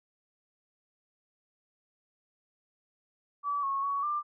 sine tone with pitch steps, 1149 / 1097 / 1122 / 1189 Hz, D6 / C#6 / C#6 / D6, -38 / -18 / +21 / +21 cents, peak -28 dBFS, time 3.43-4.23 s, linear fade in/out 50 ms, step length 200 ms, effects none

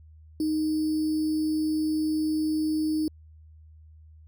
sine tone with sample-and-hold, 310 Hz, D#4, 6 cents flat, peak -23 dBFS, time 0.4-3.08 s, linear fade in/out 2 ms, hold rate 4900 Hz, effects added 78 Hz sine -48 dBFS peak until 4.27 s

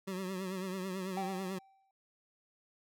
25% pulse tone with vibrato, 187.8 Hz, F#3, 26 cents sharp, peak -33 dBFS, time 0.07-1.59 s, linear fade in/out 10 ms, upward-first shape triangle, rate 9.1 Hz, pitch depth 75 cents each way
triangle tone with exponential decay, 776 Hz, G5, 18 cents flat, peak -32 dBFS, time 1.17-1.91 s, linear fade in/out 2 ms, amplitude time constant 160 ms
effects none

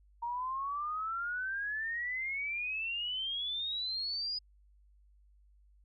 sine exponential sweep, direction up, 932.3 to 4978 Hz, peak -33 dBFS, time 0.22-4.39 s, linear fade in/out 10 ms, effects added 50 Hz sine -60 dBFS peak until 5.84 s + MP3 32 kbps

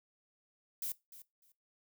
violet noise with echo, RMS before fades -38 dBFS, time 0.82-0.92 s, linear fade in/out 2 ms, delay 300 ms, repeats 2, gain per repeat -15 dB, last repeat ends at 1.52 s, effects noise-tail reverb RT60 0.2 s tail -19 dB re dry

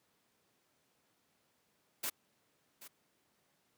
white noise with echo, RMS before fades -37 dBFS, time 2.03-2.1 s, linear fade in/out 10 ms, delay 780 ms, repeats 1, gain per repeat -15 dB, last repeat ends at 2.88 s, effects pink hiss -75 dBFS RMS until 3.77 s + high-pass 150 Hz 12 dB/octave

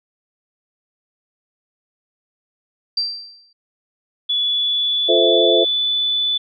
sine tone with exponential decay, 4699 Hz, D8, in tune, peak -15 dBFS, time 2.97-3.53 s, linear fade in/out 5 ms, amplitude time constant 120 ms
sine tone with pitch glide, 3424 to 3484 Hz, A7 to A7, -48 to -18 cents, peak -16 dBFS, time 4.29-6.38 s, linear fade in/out 10 ms, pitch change +30 cents, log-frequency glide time 4.41-5.84 s
sine chord, F major seventh, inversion none, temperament equal, 349.2 / 440 / 523.3 / 659.3 Hz, F4 / A4 / C5 / E5, 0 / 0 / 0 / 0 cents, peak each -18 dBFS, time 5.08-5.65 s, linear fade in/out 20 ms
effects none

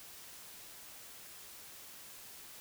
silence, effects white hiss -52 dBFS RMS until 2.6 s

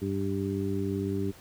harmonic tone, 98 Hz, G2, in tune, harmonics 1 / 2 / 3 / 4, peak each -33 / -33 / -33 / -33 dBFS, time 0.01-1.32 s, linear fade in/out 20 ms, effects pink hiss -53 dBFS RMS until 1.4 s

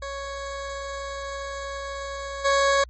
20% pulse tone with level steps, 554.4 Hz, C#5, in tune, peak -26 / -13 dBFS, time 0.02-2.84 s, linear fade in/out 5 ms, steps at 2.44 s, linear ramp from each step 20 ms, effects added 60 Hz sine -41 dBFS peak until 2.89 s + MP3 32 kbps

